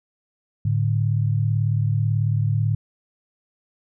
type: tone pair together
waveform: sine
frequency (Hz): 108.16 / 146.4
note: A2 / D3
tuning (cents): -29 / -5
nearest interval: perfect fourth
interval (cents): 524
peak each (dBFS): -19 / -23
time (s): 0.65-2.75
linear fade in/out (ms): 5
effects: none